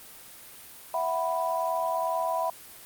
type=chord; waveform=sine; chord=E suspended second; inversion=none; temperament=just; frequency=659.3 / 741.7 / 988.9 Hz; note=E5 / F#5 / B5; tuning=0 / +4 / +2 cents; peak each=-29 / -32 / -29 dBFS; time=0.94-2.5 s; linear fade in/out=2 ms; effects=white hiss -47 dBFS RMS until 2.85 s + Opus 32 kbps